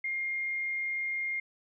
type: tone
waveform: sine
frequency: 2123 Hz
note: C7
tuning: 25 cents sharp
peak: -30 dBFS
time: 0.04-1.4 s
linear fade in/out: 5 ms
effects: none